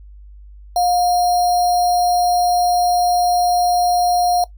sine tone with sample-and-hold, 712 Hz, F5, 33 cents sharp, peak -13 dBFS, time 0.76-4.44 s, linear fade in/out 2 ms, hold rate 4900 Hz, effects noise-tail reverb RT60 0.1 s tail -19 dB re dry + added 50 Hz sine -37 dBFS peak until 4.57 s

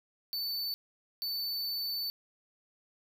square tone bursts at uneven times, 4512 Hz, C#8, 30 cents sharp, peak -33 dBFS, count 2, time 0.33-0.74 / 1.22-2.1 s, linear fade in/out 0 ms, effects none

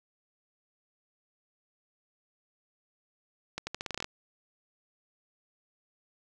accelerating click train, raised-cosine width 0.2 ms, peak -17 dBFS, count 11, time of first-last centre 3.58-4.044 s, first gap 90 ms, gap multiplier 0.84, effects none

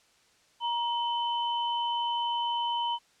sine tone pair together, 944 / 3037 Hz, A#5 / F#7, +22 / +44 cents, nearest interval octave + minor sixth, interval 2022 cents, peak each -28 / -33 dBFS, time 0.6-2.99 s, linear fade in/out 50 ms, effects white hiss -64 dBFS RMS until 3.2 s + low-pass 7000 Hz 12 dB/octave

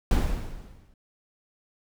brown noise with exponential decay, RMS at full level -18 dBFS, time 0.11-0.94 s, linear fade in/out 2 ms, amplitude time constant 180 ms, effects none

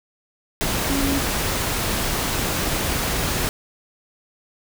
sine tone in noise, 277.2 Hz, C#4, in tune, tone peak -21 dBFS, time 0.9-1.19 s, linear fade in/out 0 ms, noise pink, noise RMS -23 dBFS, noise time 0.61-3.49 s, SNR -1 dB, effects none

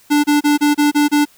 square tone bursts, 293.7 Hz, D4, in tune, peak -11 dBFS, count 7, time 0.1-1.254 s, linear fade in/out 20 ms, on 140 ms, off 29 ms, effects white hiss -50 dBFS RMS until 1.37 s

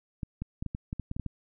clicks, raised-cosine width 5 ms, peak -21 dBFS, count 11, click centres 0.232 / 0.42 / 0.625 / 0.663 / 0.749 / 0.929 / 0.997 / 1.114 / 1.165 / 1.197 / 1.263 s, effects none

